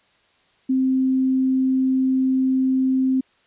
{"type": "tone", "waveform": "sine", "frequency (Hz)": 261.6, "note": "C4", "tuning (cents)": 0, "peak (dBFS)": -16, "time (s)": [0.69, 3.21], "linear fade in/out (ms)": 10, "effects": ["white hiss -60 dBFS RMS until 3.46 s", "resampled to 8000 Hz"]}